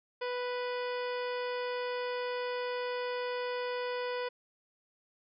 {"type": "harmonic tone", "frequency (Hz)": 493.9, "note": "B4", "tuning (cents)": 0, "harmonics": [1, 2, 3, 4, 5, 6, 7, 9, 10], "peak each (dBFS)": [-34, -40, -44, -46, -48, -50, -51, -53, -54], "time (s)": [0.21, 4.29], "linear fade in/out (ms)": 10, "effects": []}